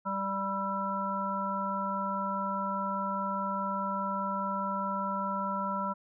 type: harmonic tone with a mistuned harmonic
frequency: 196 Hz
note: G3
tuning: in tune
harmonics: 1 / 3 / 5 / 7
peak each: -36 / -39 / -33 / -35 dBFS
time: 0.05-5.94 s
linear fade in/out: 20 ms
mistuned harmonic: 7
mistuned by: -44 cents
effects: none